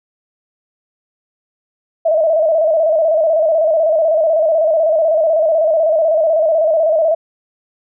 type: tone with vibrato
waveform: sine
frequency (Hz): 637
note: D#5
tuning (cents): +41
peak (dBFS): -10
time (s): 2.05-7.15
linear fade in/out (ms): 10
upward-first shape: square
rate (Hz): 16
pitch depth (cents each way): 65
effects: none